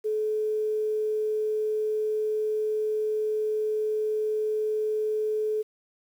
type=tone with quantisation; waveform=sine; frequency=429.9 Hz; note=A4; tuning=40 cents flat; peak=-24 dBFS; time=0.04-5.63 s; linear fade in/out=20 ms; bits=9; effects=none